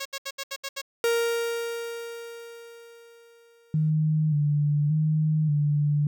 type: tone bursts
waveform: 5% pulse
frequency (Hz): 548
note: C#5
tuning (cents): -20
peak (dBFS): -19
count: 7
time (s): 0-0.817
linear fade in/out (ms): 10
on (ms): 55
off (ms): 72
type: tone with exponential decay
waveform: 45% pulse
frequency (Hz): 466.2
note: A#4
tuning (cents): 0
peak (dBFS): -20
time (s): 1.04-3.9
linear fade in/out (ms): 1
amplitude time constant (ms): 620
type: tone with vibrato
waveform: sine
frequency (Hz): 151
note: D3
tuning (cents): +48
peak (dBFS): -20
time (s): 3.74-6.07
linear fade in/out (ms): 2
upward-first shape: square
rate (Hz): 0.86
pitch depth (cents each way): 46
effects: none